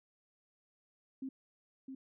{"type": "tone with echo", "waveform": "sine", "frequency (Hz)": 265.6, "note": "C4", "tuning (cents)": 26, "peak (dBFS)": -38, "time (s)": [1.22, 1.29], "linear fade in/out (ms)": 5, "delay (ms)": 660, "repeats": 1, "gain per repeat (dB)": -5, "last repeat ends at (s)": 1.95, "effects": []}